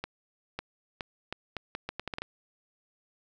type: accelerating click train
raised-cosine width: 0.3 ms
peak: -18 dBFS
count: 12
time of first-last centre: 0.04-2.22 s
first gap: 550 ms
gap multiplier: 0.76
effects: none